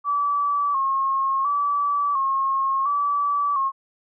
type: tone with vibrato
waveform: sine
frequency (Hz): 1116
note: C#6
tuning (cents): +11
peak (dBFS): -19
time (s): 0.04-3.72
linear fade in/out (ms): 50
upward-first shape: square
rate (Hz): 0.71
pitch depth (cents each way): 55
effects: none